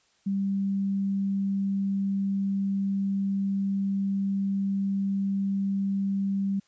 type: tone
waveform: sine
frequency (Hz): 196.4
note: G3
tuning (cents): +4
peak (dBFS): -24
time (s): 0.26-6.6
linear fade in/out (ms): 10
effects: white hiss -66 dBFS RMS until 6.67 s + resampled to 16000 Hz